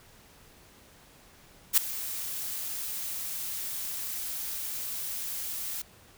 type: noise with ADSR envelope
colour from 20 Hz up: blue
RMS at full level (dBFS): -18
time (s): 1.73-5.82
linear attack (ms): 44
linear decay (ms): 6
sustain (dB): -17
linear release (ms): 6
effects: pink hiss -56 dBFS RMS until 6.17 s